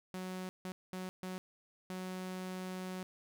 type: tone bursts at uneven times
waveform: sawtooth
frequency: 185 Hz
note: F#3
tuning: in tune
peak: -36 dBFS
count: 5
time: 0.14-0.49 / 0.65-0.72 / 0.93-1.09 / 1.23-1.38 / 1.9-3.03 s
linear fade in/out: 0 ms
effects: none